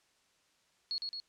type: tone with echo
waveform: sine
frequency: 4332 Hz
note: C#8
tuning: 41 cents flat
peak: -32 dBFS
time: 0.91-0.98 s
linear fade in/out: 0 ms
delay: 110 ms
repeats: 2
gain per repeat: -3 dB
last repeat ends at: 1.2 s
effects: white hiss -71 dBFS RMS until 1.28 s + low-pass 7000 Hz 12 dB/octave